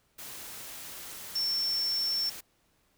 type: tone in noise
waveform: sine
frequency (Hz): 5420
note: E8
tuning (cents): +47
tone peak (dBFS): -27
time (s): 1.35-2.3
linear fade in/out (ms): 10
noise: white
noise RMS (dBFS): -43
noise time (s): 0.18-2.41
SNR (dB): +13
effects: pink hiss -70 dBFS RMS until 2.97 s